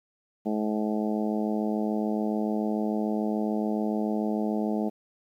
harmonic tone, 106.9 Hz, A2, 49 cents flat, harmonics 2 / 3 / 4 / 5 / 6 / 7 / 8, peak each -27 / -32 / -34 / -38 / -36 / -38 / -43 dBFS, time 0.45-4.9 s, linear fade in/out 20 ms, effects 10-bit

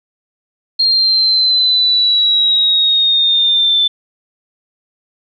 sine linear sweep, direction down, 4221 to 3520 Hz, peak -9 dBFS, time 0.79-3.88 s, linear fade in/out 10 ms, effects none

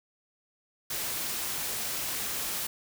white noise, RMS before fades -33 dBFS, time 0.9-2.67 s, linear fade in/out 5 ms, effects none

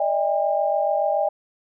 sine tone cluster, 591 / 638 / 804 Hz, D5 / D#5 / G5, +11 / +43 / +44 cents, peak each -23 dBFS, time 0-1.29 s, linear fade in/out 5 ms, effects none

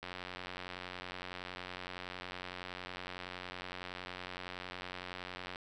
click train, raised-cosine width 0.3 ms, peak -26 dBFS, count 503, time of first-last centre 0.03-5.559 s, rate 90.8 Hz, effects none

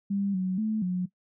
sine tone with pitch steps, 199 / 185.8 / 217.2 / 181.4 Hz, G3 / F#3 / A3 / F#3, +26 / +7 / -22 / -34 cents, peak -25 dBFS, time 0.1-1.06 s, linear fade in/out 10 ms, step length 240 ms, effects noise-tail reverb RT60 0.1 s tail -18 dB re dry

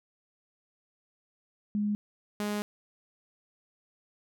sine / sawtooth tone pair in turn, 207.7 / 207.7 Hz, G#3 / G#3, 0 / 0 cents, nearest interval unison, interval 0 cents, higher neither, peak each -26 dBFS, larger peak neither, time 1.75-1.95 / 2.4-2.62 s, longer second, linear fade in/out 0 ms, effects none

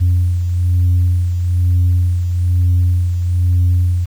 sine beating tone pair, 88.7 / 89.8 Hz, F2 / F2, +27 / +49 cents, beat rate 1.1 Hz, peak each -10 / -19 dBFS, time 0-4.06 s, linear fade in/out 20 ms, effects tanh soft clip ceiling -7 dBFS + 7-bit

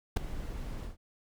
brown noise with ADSR envelope, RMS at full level -19 dBFS, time 0.16-0.97 s, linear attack 11 ms, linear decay 4 ms, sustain -19 dB, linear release 130 ms, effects none

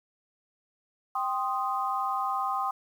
sine chord, C minor, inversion second, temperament equal, 784 / 1046.5 / 1244.5 Hz, G5 / C6 / Eb6, 0 / 0 / 0 cents, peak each -31 dBFS, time 1.15-2.71 s, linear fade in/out 5 ms, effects 9-bit

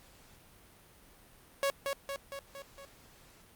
sawtooth tone with echo, 554.4 Hz, C#5, in tune, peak -24 dBFS, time 1.63-1.7 s, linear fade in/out 0 ms, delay 230 ms, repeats 5, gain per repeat -4 dB, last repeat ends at 2.85 s, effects pink hiss -59 dBFS RMS until 3.55 s + Opus 48 kbps

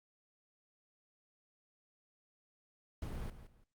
brown noise with echo, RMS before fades -41 dBFS, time 3.02-3.3 s, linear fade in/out 2 ms, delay 170 ms, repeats 2, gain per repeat -12 dB, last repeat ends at 3.64 s, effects Opus 48 kbps

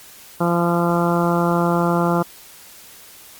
harmonic tone, 171.9 Hz, F3, 27 cents flat, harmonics 1 / 2 / 3 / 4 / 5 / 6 / 7 / 8, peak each -19 / -22 / -24 / -25 / -26 / -27 / -27 / -28 dBFS, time 0.4-2.23 s, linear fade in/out 10 ms, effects white hiss -43 dBFS RMS until 3.39 s + Opus 48 kbps

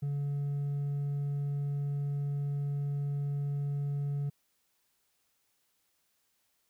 sine tone with hard clipping, 142.5 Hz, C#3, 48 cents sharp, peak -31 dBFS, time 0.02-4.3 s, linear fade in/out 10 ms, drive 2 dB, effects white hiss -75 dBFS RMS until 6.69 s

